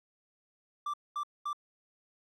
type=tone bursts; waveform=triangle; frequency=1174.7 Hz; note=D6; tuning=in tune; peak=-30 dBFS; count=3; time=0.86-1.531 s; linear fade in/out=5 ms; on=77 ms; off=220 ms; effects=none